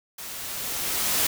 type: noise with level ramp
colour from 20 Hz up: white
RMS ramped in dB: -38 to -22 dBFS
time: 0.18-1.27 s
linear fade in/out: 5 ms
effects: none